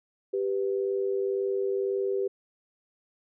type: tone pair together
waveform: sine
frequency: 392 / 493.9 Hz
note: G4 / B4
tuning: 0 / 0 cents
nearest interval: major third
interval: 400 cents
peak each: -26 / -32 dBFS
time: 0.33-2.28 s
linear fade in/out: 10 ms
effects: none